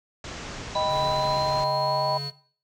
pink low-pass noise, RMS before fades -37 dBFS, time 0.24-1.64 s, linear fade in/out 2 ms, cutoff 7200 Hz, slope 48 dB/octave
sine tone with pitch glide, 3951 to 4384 Hz, B7 to C#8, 0 to -20 cents, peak -32 dBFS, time 0.75-2.3 s, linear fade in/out 2 ms, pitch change +180 cents, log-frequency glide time 0.98-2.09 s
sine chord, Eb augmented, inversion none, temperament equal, 622.3 / 784 / 987.8 Hz, Eb5 / G5 / B5, 0 / 0 / 0 cents, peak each -26 / -30 / -26 dBFS, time 0.75-2.18 s, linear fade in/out 10 ms
square tone, 141.6 Hz, C#3, 37 cents sharp, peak -33 dBFS, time 0.87-2.32 s, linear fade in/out 50 ms
effects noise-tail reverb RT60 0.5 s tail -18 dB re dry

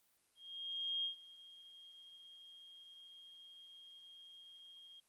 sine tone with ADSR envelope, 3237 Hz, G#7, 45 cents flat, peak -35 dBFS, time 0.35-5 s, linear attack 690 ms, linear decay 110 ms, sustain -20 dB, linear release 3 ms, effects white hiss -75 dBFS RMS until 5.08 s + Opus 32 kbps

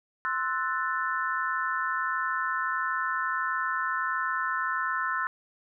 sine chord, F# half-diminished seventh, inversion second, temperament equal with one note detuned, 1046.5 / 1318.5 / 1480 / 1768.2 Hz, C6 / E6 / F#6 / A6, 0 / 0 / 0 / +8 cents, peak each -32 / -31 / -32 / -33 dBFS, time 0.25-5.27 s, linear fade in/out 0 ms, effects none

